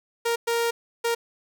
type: tone bursts at uneven times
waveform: sawtooth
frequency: 466.6 Hz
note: A#4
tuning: 2 cents sharp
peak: -18 dBFS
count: 3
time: 0.25-0.36 / 0.47-0.71 / 1.04-1.15 s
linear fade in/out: 10 ms
effects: none